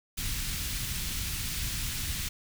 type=band-stop noise; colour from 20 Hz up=pink; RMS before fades=-33 dBFS; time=0.17-2.29 s; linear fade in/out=10 ms; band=140 to 2400 Hz; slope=12 dB/octave; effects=none